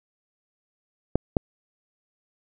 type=clicks; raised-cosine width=2 ms; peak=-6 dBFS; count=2; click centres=1.156 / 1.368 s; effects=none